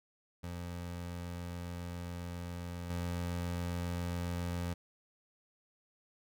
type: tone with level steps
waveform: 25% pulse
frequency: 87.31 Hz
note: F2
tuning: in tune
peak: -36 / -31 dBFS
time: 0.43-4.74 s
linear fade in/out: 10 ms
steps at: 2.9 s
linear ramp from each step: 2 ms
effects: none